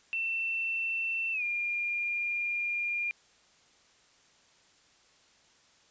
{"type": "tone with pitch glide", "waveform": "sine", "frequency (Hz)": [2686, 2407], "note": ["E7", "D7"], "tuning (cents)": [32, 42], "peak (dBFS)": -29, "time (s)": [0.13, 3.11], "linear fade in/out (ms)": 0, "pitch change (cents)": -190, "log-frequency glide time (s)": [1.32, 1.43], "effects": ["white hiss -63 dBFS RMS until 5.9 s", "resampled to 16000 Hz"]}